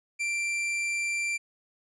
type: tone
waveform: 45% pulse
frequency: 2357 Hz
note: D7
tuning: 6 cents sharp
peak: -27 dBFS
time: 0.19-1.38 s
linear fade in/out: 20 ms
effects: resampled to 22050 Hz